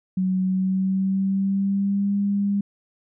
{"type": "tone with pitch glide", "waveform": "sine", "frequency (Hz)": [186.5, 201], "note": ["F#3", "G3"], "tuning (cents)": [14, 44], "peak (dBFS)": -19, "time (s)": [0.17, 2.61], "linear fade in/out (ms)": 5, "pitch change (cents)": 130, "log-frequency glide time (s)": [0.42, 2.15], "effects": []}